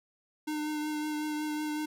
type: tone with vibrato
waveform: square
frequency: 303.2 Hz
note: D#4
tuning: 45 cents flat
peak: -32 dBFS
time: 0.47-1.86 s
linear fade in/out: 10 ms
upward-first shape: triangle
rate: 5.4 Hz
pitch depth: 19 cents each way
effects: none